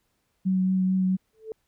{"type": "tone with vibrato", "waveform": "sine", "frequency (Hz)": 187.1, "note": "F#3", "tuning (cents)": 20, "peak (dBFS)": -20, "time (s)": [0.45, 1.17], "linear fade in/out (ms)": 20, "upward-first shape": "triangle", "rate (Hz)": 4.5, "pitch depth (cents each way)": 14}
{"type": "tone with exponential growth", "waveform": "sine", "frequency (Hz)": 440, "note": "A4", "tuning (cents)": 0, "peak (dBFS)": -28, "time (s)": [1.33, 1.52], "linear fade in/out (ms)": 1, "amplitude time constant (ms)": 40}
{"effects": ["pink hiss -73 dBFS RMS until 1.67 s"]}